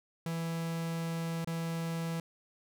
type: tone with dropouts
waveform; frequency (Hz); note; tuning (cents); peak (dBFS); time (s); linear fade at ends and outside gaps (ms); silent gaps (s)
45% pulse; 165.4; E3; +6; -33; 0.26-2.2; 2; 1.446-1.473
effects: none